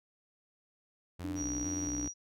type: tone with vibrato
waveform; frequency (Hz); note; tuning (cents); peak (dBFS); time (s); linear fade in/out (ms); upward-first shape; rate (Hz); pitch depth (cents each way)
sawtooth; 74.9; D2; +35; -36; 1.19-2.09; 10; square; 2.2; 280
type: tone with tremolo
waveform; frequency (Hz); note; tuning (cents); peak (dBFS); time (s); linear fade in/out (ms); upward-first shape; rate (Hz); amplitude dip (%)
sine; 293.7; D4; 0; -34; 1.24-2.08; 10; square; 19; 35
type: tone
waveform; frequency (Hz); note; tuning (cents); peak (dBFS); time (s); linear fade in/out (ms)
sine; 5760; F#8; -47; -37; 1.35-2.14; 50
effects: none